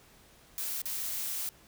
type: noise with dropouts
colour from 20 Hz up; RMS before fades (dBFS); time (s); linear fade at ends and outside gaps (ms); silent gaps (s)
blue; -35; 0.58-1.49; 0; 0.817-0.856
effects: pink hiss -59 dBFS RMS until 1.67 s